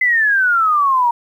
sine exponential sweep, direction down, 2045 to 932.3 Hz, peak -11 dBFS, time 0.01-1.11 s, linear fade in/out 5 ms, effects 8-bit

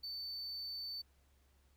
triangle tone, 4531 Hz, C#8, 37 cents sharp, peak -40 dBFS, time 0.03-1.02 s, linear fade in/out 10 ms, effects added 68 Hz sine -68 dBFS peak until 1.76 s + pink hiss -75 dBFS RMS until 1.76 s

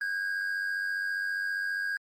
triangle tone pair together, 1532 / 1626.9 Hz, G6 / G#6, -40 / -36 cents, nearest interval minor second, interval 104 cents, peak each -35 / -28 dBFS, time 0.01-1.97 s, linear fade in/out 2 ms, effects Opus 32 kbps

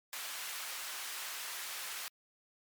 pink high-pass noise, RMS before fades -42 dBFS, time 0.13-2.08 s, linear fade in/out 0 ms, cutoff 1300 Hz, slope 12 dB/octave, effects MP3 96 kbps

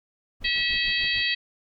brown noise with tremolo, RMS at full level -39 dBFS, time 0.4-1.23 s, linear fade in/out 20 ms, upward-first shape sine, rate 6.7 Hz, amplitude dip 95%
harmonic tone, 647 Hz, E5, 32 cents flat, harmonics 3 / 4 / 5 / 6 / 7, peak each -27 / -28 / -29 / -30 / -30 dBFS, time 0.44-1.35 s, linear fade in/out 10 ms
effects none

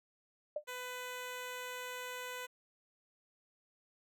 sine tone with exponential decay, 599 Hz, D5, 34 cents sharp, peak -31 dBFS, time 0.56-0.64 s, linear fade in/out 5 ms, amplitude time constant 17 ms
10% pulse tone, 500 Hz, B4, 21 cents sharp, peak -33 dBFS, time 0.67-2.47 s, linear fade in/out 20 ms
effects none

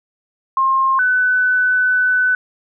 sine tone pair in turn, 1065 / 1500.9 Hz, C6 / F#6, +30 / +24 cents, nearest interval tritone, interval 594 cents, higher second, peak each -12 dBFS, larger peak neither, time 0.57-0.99 / 0.99-2.35 s, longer second, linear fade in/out 2 ms, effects none

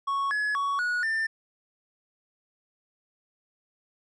triangle tone with pitch steps, 1108 / 1695 / 1120 / 1459 / 1789 Hz, C#6 / G#6 / C#6 / F#6 / A6, -1 / +35 / +18 / -25 / +28 cents, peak -23 dBFS, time 0.07-1.27 s, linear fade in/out 10 ms, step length 240 ms, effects resampled to 24000 Hz

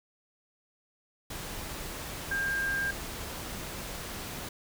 sine tone in noise, 1600 Hz, G6, 35 cents sharp, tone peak -28 dBFS, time 2.31-2.91 s, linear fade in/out 5 ms, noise pink, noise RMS -39 dBFS, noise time 1.3-4.49 s, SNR +8 dB, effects none

